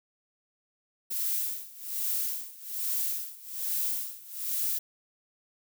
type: noise with tremolo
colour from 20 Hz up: violet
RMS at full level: -29 dBFS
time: 1.1-4.79 s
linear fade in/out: 10 ms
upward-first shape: sine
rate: 1.2 Hz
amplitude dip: 90%
effects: none